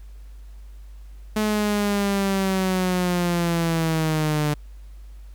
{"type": "linear sweep", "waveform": "sawtooth", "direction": "down", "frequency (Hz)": [215, 147.8], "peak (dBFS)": -16, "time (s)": [1.36, 4.54], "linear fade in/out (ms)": 5, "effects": ["added 50 Hz sine -38 dBFS peak until 5.34 s", "pink hiss -60 dBFS RMS until 5.34 s"]}